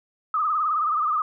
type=tone with vibrato; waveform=sine; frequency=1236 Hz; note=D#6; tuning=12 cents flat; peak=-20 dBFS; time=0.34-1.22 s; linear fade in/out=2 ms; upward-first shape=sine; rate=19 Hz; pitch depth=83 cents each way; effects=none